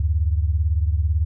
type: beating tone pair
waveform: sine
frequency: 74.6 / 92.6 Hz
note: D2 / F#2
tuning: +28 / +2 cents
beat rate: 18 Hz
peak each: -18 / -23 dBFS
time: 0-1.25 s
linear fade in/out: 5 ms
effects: none